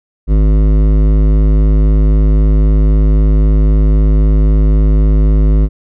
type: tone with hard clipping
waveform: sine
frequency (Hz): 51.91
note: G#1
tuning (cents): 0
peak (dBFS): -8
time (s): 0.27-5.69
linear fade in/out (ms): 50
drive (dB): 14
effects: none